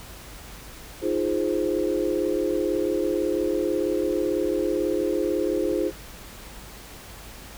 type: chord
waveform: sine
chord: F minor seventh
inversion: third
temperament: equal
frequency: 311.1 / 349.2 / 415.3 / 523.3 Hz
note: Eb4 / F4 / Ab4 / C5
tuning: 0 / 0 / 0 / 0 cents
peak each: -28 / -26 / -27 / -28 dBFS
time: 1.01-5.92 s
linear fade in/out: 50 ms
effects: added 50 Hz sine -46 dBFS peak until 7.57 s + pink hiss -43 dBFS RMS until 7.57 s